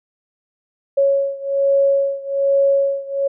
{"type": "beating tone pair", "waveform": "sine", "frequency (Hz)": [553, 554.2], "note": ["C#5", "C#5"], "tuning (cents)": [-4, -1], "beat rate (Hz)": 1.2, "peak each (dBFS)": [-16, -18], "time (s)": [0.97, 3.28], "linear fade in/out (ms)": 10, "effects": []}